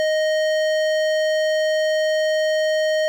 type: tone with hard clipping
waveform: sine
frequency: 622.3 Hz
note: D#5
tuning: in tune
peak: -19 dBFS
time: 0-3.08 s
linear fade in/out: 0 ms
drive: 15 dB
effects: none